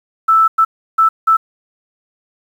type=tone bursts at uneven times; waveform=sine; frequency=1318.5 Hz; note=E6; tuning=in tune; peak=-7 dBFS; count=4; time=0.28-0.48 / 0.58-0.65 / 0.98-1.09 / 1.27-1.37 s; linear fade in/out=10 ms; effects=7-bit